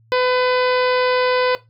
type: harmonic tone with a mistuned harmonic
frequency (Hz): 503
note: B4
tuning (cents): +32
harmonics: 1 / 2 / 3 / 4 / 5 / 6 / 7 / 8 / 9 / 10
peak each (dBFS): -16 / -22 / -26 / -28 / -30 / -32 / -33 / -34 / -35 / -36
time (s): 0.12-1.55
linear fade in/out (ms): 0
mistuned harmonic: 5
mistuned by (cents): -16
effects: noise-tail reverb RT60 0.2 s tail -17 dB re dry + added 113 Hz sine -51 dBFS peak until 1.69 s